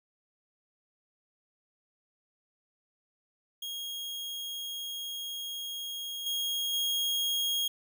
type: tone with level steps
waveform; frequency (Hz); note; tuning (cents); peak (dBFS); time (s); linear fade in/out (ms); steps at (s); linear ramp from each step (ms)
40% pulse; 3272; G#7; -26; -35 / -29 / -27; 3.62-7.68; 5; 6.26 / 6.73; 5
effects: none